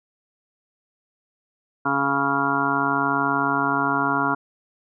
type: harmonic tone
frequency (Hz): 139.5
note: C#3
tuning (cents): +11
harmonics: 1 / 2 / 3 / 5 / 6 / 7 / 8 / 9 / 10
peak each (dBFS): -34 / -26 / -32 / -29 / -31 / -26 / -27 / -32 / -24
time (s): 1.85-4.35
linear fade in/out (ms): 10
effects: none